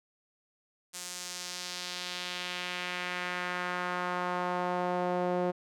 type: tone with band-pass filter sweep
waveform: sawtooth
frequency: 179.1 Hz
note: F3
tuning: 44 cents sharp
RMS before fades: -34 dBFS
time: 0.93-5.52 s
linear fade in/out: 20 ms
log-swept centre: 7800 to 520 Hz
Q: 1.4
effects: none